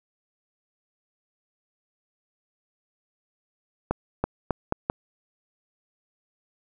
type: accelerating click train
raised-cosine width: 1 ms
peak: -9 dBFS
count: 5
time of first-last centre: 3.91-4.899 s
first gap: 330 ms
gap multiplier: 0.81
effects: none